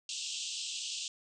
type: band-pass noise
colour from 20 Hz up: pink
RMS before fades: -39 dBFS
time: 0.09-1.08 s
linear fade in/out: 2 ms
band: 2700 to 8200 Hz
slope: 96 dB/octave
effects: none